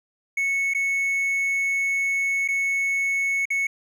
triangle tone with dropouts, 2206 Hz, C#7, 9 cents flat, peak -19 dBFS, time 0.37-3.67 s, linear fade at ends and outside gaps 5 ms, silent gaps 0.737-0.747 / 2.478-2.485 / 3.455-3.503 s, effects none

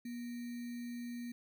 sine tone with sample-and-hold, 240 Hz, B3, 49 cents flat, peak -40 dBFS, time 0.05-1.32 s, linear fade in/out 5 ms, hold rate 2100 Hz, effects none

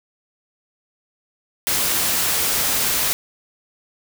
white noise, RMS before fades -20 dBFS, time 1.67-3.13 s, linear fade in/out 0 ms, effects none

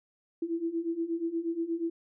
sine beating tone pair, 328 / 336.4 Hz, E4 / E4, -9 / +35 cents, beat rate 8.4 Hz, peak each -34 / -31 dBFS, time 0.42-1.9 s, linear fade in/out 5 ms, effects none

